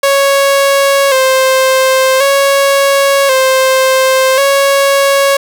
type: tone with vibrato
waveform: sawtooth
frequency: 539 Hz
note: C#5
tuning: 49 cents flat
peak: -3 dBFS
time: 0.03-5.37 s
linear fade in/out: 5 ms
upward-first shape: square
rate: 0.46 Hz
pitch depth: 48 cents each way
effects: none